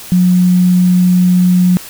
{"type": "tone", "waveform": "sine", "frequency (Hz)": 180.5, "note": "F#3", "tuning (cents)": -43, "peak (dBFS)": -6, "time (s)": [0.12, 1.77], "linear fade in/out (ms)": 0, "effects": ["white hiss -31 dBFS RMS until 1.89 s"]}